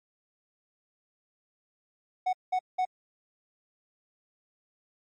triangle tone bursts, 740 Hz, F#5, in tune, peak -22 dBFS, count 3, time 2.26-2.853 s, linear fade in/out 10 ms, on 71 ms, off 190 ms, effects MP3 32 kbps

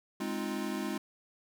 square chord, F minor seventh, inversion first, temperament equal, 207.7 / 261.6 / 311.1 / 349.2 Hz, Ab3 / C4 / Eb4 / F4, 0 / 0 / 0 / 0 cents, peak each -38 / -40 / -40 / -40 dBFS, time 0.2-0.98 s, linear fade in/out 5 ms, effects none

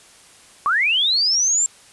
sine linear sweep, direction up, 1084 to 7480 Hz, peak -15 dBFS, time 0.66-1.66 s, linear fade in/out 0 ms, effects white hiss -48 dBFS RMS until 1.92 s + resampled to 24000 Hz

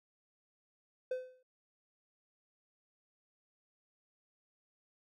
triangle tone with exponential decay, 510 Hz, C5, 44 cents flat, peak -29 dBFS, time 1.11-1.43 s, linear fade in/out 5 ms, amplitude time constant 68 ms, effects none

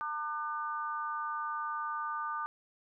harmonic tone, 300 Hz, D4, 37 cents sharp, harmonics 3 / 4 / 5, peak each -40 / -35 / -42 dBFS, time 0.01-2.46 s, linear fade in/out 0 ms, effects none

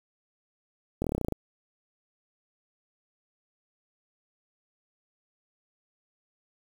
slowing click train, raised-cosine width 2 ms, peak -15 dBFS, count 11, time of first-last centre 1.02-1.323 s, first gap 23 ms, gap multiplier 1.06, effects 7-bit

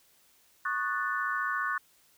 sine chord, D# half-diminished seventh, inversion third, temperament equal with one note detuned, 1108.7 / 1223.1 / 1480 / 1760 Hz, C#6 / D#6 / F#6 / A6, 0 / -30 / 0 / 0 cents, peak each -33 / -37 / -32 / -35 dBFS, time 0.65-1.78 s, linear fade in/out 5 ms, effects white hiss -64 dBFS RMS until 2.17 s

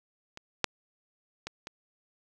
clicks, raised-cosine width 0.2 ms, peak -25 / -6 / -19 / -22 dBFS, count 4, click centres 0.374 / 0.643 / 1.47 / 1.671 s, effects none

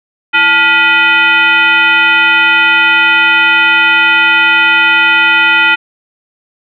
sine tone with frequency modulation, 1958 Hz, B6, 15 cents flat, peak -5 dBFS, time 0.33-5.76 s, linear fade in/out 20 ms, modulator 542 Hz, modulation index 1.7, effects none

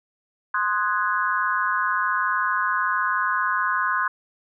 sine chord, Ab dominant seventh, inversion first, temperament equal, 1046.5 / 1244.5 / 1480 / 1661.2 Hz, C6 / Eb6 / Gb6 / Ab6, 0 / 0 / 0 / 0 cents, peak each -24 / -27 / -25 / -28 dBFS, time 0.54-4.08 s, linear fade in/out 5 ms, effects none

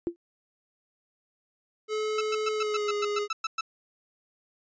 sine tone with exponential decay, 342.4 Hz, F4, 34 cents flat, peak -21 dBFS, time 0.07-0.16 s, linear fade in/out 0 ms, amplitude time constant 18 ms
square tone with pitch glide, 430.2 to 413.9 Hz, A4 to G#4, -39 to -6 cents, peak -28 dBFS, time 1.88-3.28 s, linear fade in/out 50 ms, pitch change -67 cents, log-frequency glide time 2.53-2.92 s
sawtooth tone bursts, 1318.5 Hz, E6, in tune, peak -23 dBFS, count 11, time 2.18-3.61 s, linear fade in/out 5 ms, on 30 ms, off 110 ms
effects resampled to 16000 Hz

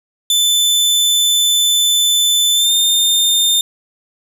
sawtooth tone with pitch glide, 3520 to 3623 Hz, A7 to A7, 0 to +50 cents, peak -8 dBFS, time 0.3-3.61 s, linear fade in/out 2 ms, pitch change +50 cents, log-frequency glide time 2.54-2.72 s, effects none

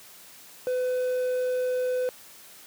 triangle tone, 504 Hz, B4, 35 cents sharp, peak -22 dBFS, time 0.67-2.09 s, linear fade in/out 0 ms, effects white hiss -49 dBFS RMS until 2.66 s + high-pass 100 Hz 12 dB/octave

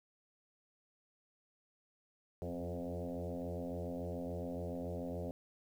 sine tone with frequency modulation, 172.2 Hz, F3, 24 cents flat, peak -38 dBFS, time 2.42-5.31 s, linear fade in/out 0 ms, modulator 87 Hz, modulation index 5.4, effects 11-bit

